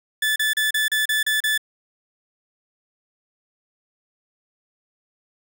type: tone bursts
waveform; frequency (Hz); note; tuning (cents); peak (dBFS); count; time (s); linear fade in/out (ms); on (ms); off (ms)
30% pulse; 1739; A6; -21; -16; 8; 0.22-1.578; 5; 140; 34
effects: none